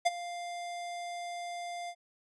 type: tone with ADSR envelope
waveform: square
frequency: 698.5 Hz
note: F5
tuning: in tune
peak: -22 dBFS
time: 0.05-1.95 s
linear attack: 16 ms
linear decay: 28 ms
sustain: -16 dB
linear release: 62 ms
effects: resampled to 22050 Hz